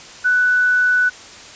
sine tone, 1488 Hz, F#6, 9 cents sharp, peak -12 dBFS, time 0.24-1.1 s, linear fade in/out 20 ms, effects white hiss -38 dBFS RMS until 1.55 s + resampled to 16000 Hz

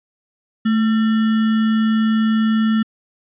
sine tone with sample-and-hold, 220 Hz, A3, in tune, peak -13 dBFS, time 0.65-2.83 s, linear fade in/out 10 ms, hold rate 1575 Hz, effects resampled to 8000 Hz

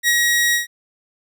sawtooth tone with ADSR envelope, 1900 Hz, A#6, 33 cents sharp, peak -9 dBFS, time 0.03-0.67 s, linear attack 50 ms, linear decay 44 ms, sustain -2 dB, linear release 130 ms, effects none

